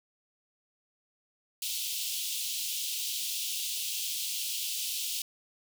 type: high-pass noise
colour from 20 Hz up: pink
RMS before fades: -34 dBFS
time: 1.62-5.22 s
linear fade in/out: 2 ms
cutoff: 2800 Hz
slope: 48 dB/octave
effects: none